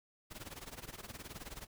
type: noise with tremolo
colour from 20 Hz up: pink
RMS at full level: -45 dBFS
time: 0.3-1.67 s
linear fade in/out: 20 ms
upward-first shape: sine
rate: 19 Hz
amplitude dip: 85%
effects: none